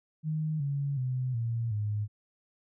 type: tone with pitch steps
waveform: sine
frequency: 155.5 / 140.96 / 127.77 / 115.82 / 104.99 Hz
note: D#3 / C#3 / C3 / A#2 / G#2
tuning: -1 / +29 / -41 / -11 / +19 cents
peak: -28 dBFS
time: 0.23-2.08 s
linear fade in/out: 50 ms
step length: 370 ms
effects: none